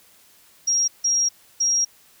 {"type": "tone bursts at uneven times", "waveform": "sine", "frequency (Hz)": 5630, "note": "F8", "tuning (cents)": 13, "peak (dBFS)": -17, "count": 3, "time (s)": [[0.67, 0.88], [1.04, 1.29], [1.6, 1.85]], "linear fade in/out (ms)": 10, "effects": ["white hiss -54 dBFS RMS until 2.2 s"]}